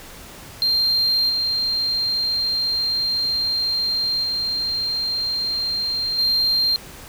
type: tone with level steps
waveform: sine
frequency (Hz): 4182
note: C8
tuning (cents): -2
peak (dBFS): -14 / -18 / -20 / -14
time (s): 0.62-6.76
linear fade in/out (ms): 0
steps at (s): 1.29 / 4.23 / 6.18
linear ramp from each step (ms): 10
effects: tanh soft clip ceiling -14 dBFS + pink hiss -40 dBFS RMS until 7.08 s